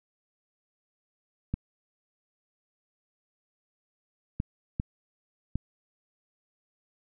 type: clicks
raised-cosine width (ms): 5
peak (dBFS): -16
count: 4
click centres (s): 1.54 / 4.401 / 4.799 / 5.556
effects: none